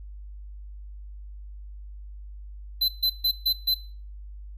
square tone bursts, 4041 Hz, B7, 39 cents sharp, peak -20 dBFS, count 5, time 2.81-3.745 s, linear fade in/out 10 ms, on 75 ms, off 140 ms, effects noise-tail reverb RT60 0.4 s tail -19 dB re dry + added 50 Hz sine -38 dBFS peak until 4.57 s

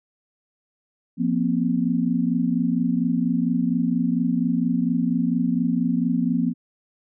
sine chord, F suspended fourth, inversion none, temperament equal with one note detuned, 174.61 / 237.3 / 261.6 Hz, F3 / Bb3 / C4, 0 / +31 / 0 cents, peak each -24 / -22 / -24 dBFS, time 1.17-6.54 s, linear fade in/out 50 ms, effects none

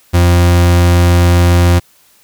40% pulse tone, 87.31 Hz, F2, in tune, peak -5 dBFS, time 0.13-1.8 s, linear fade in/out 20 ms, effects white hiss -49 dBFS RMS until 2.23 s

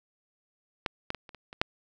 clicks, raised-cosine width 0.3 ms, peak -12 / -15 / -21 / -30 / -30 / -27 / -7 dBFS, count 7, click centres 0.862 / 1.104 / 1.147 / 1.292 / 1.347 / 1.529 / 1.615 s, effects none

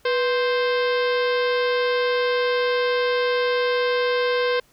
harmonic tone with a mistuned harmonic, 523.3 Hz, C5, in tune, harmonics 1 / 2 / 3 / 4 / 5 / 6 / 7 / 8 / 9 / 10, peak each -20 / -28 / -28 / -32 / -35 / -35 / -36 / -39 / -40 / -43 dBFS, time 0.05-4.6 s, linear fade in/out 5 ms, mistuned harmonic 1, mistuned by -110 cents, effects pink hiss -58 dBFS RMS until 4.72 s

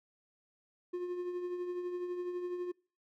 triangle tone with tremolo, 356.4 Hz, F4, 35 cents sharp, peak -31 dBFS, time 0.93-2.72 s, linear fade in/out 10 ms, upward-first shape triangle, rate 12 Hz, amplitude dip 50%, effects noise-tail reverb RT60 0.4 s tail -26 dB re dry

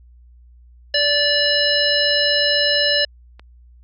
harmonic tone, 582 Hz, D5, 16 cents flat, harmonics 1 / 3 / 5 / 7 / 9, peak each -21 / -21 / -21 / -21 / -21 dBFS, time 0.94-3.05 s, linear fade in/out 5 ms
click train, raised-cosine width 0.3 ms, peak -25 dBFS, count 4, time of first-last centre 1.46-3.395 s, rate 1.55 Hz
effects added 60 Hz sine -44 dBFS peak until 3.83 s

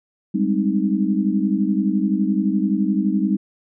sine chord, Ab major seventh, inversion third, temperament equal, 196 / 207.7 / 261.6 / 311.1 Hz, G3 / Ab3 / C4 / Eb4, 0 / 0 / 0 / 0 cents, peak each -20 / -22 / -25 / -23 dBFS, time 0.34-3.37 s, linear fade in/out 10 ms, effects none

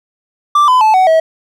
triangle tone with pitch steps, 1174.7 / 1010.9 / 869.9 / 748.6 / 644.2 Hz, D6 / B5 / A5 / F#5 / E5, 0 / +40 / -20 / +20 / -40 cents, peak -4 dBFS, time 0.55-1.2 s, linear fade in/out 5 ms, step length 130 ms, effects none

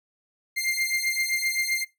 sawtooth beating tone pair, 2100 / 2107.7 Hz, C7 / C7, +6 / +12 cents, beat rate 7.7 Hz, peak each -24 / -24 dBFS, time 0.56-1.85 s, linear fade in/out 20 ms, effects noise-tail reverb RT60 0.2 s tail -19 dB re dry

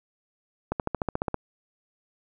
accelerating click train, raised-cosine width 1 ms, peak -12 dBFS, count 10, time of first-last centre 0.72-1.343 s, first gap 78 ms, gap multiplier 0.97, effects none

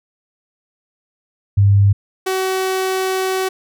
sine / sawtooth tone pair in turn, 100 / 377.5 Hz, G2 / F#4, +35 / +35 cents, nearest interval octave + major seventh, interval 2300 cents, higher second, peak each -8 / -13 dBFS, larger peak first, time 1.57-1.93 / 2.26-3.49 s, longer second, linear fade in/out 10 ms, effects none

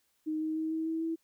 sine tone with pitch steps, 311.1 / 314.2 / 317.3 / 320.4 / 323.6 / 326.8 Hz, D#4 / D#4 / D#4 / E4 / E4 / E4, 0 / +17 / +34 / -49 / -32 / -15 cents, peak -30 dBFS, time 0.26-1.16 s, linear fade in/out 20 ms, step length 150 ms, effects white hiss -74 dBFS RMS until 1.23 s

